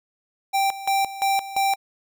square tone with tremolo, 784 Hz, G5, in tune, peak -19 dBFS, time 0.53-1.76 s, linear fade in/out 20 ms, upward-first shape square, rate 2.9 Hz, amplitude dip 80%, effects none

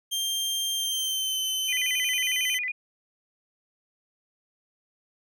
sawtooth tone with pitch glide, 3178 to 3059 Hz, G7 to G7, +23 to -43 cents, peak -23 dBFS, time 0.11-2.59 s, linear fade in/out 20 ms, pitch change -66 cents, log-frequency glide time 0.75-1.39 s
sine tone with vibrato, 2217 Hz, C#7, in tune, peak -27 dBFS, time 1.68-2.72 s, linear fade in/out 10 ms, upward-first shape square, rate 11 Hz, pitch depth 170 cents each way
effects none

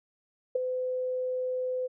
sine tone with ADSR envelope, 508 Hz, B4, 49 cents sharp, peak -20 dBFS, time 0.55-1.88 s, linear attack 8 ms, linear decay 9 ms, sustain -8 dB, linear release 24 ms, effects none

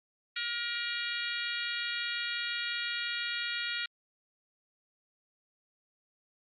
harmonic tone, 474.3 Hz, A#4, 30 cents sharp, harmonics 3 / 4 / 5 / 6 / 7 / 8 / 9, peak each -38 / -39 / -40 / -41 / -41 / -42 / -43 dBFS, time 0.36-3.86 s, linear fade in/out 5 ms, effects Opus 24 kbps

